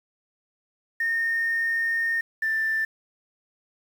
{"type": "tone pair in turn", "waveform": "sine", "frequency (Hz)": [1833, 1774.7], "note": ["A#6", "A6"], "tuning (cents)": [-30, 14], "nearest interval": "minor second", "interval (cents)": 56, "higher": "first", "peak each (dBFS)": -21, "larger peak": "neither", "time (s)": [[1, 2.21], [2.42, 2.85]], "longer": "first", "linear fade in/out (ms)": 5, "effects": ["tanh soft clip ceiling -18 dBFS", "8-bit"]}